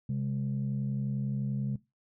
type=tone pair together; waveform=sine; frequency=133.1 / 204.5 Hz; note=C3 / G#3; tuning=+30 / -26 cents; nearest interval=perfect fifth; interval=744 cents; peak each=-29 / -33 dBFS; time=0.09-1.76 s; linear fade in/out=5 ms; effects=noise-tail reverb RT60 0.2 s tail -17 dB re dry + tanh soft clip ceiling -24 dBFS